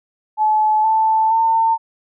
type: tone with pitch steps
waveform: sine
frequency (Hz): 860 / 880.6 / 901.7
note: A5 / A5 / A5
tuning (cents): -40 / +1 / +42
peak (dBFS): -12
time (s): 0.37-1.78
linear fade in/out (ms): 50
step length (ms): 470
effects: none